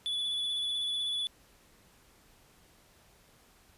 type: tone with vibrato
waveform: triangle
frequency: 3435 Hz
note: A7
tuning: 42 cents flat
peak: -29 dBFS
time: 0.06-1.27 s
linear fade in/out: 0 ms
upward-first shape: triangle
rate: 16 Hz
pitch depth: 26 cents each way
effects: pink hiss -62 dBFS RMS until 3.77 s + resampled to 32000 Hz